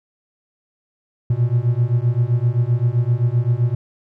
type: beating tone pair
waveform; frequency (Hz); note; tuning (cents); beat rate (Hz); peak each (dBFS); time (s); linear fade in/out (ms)
triangle; 116.54 / 124.24; A#2 / B2; 0 / +11; 7.7; -16; 1.3-3.75; 5
effects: none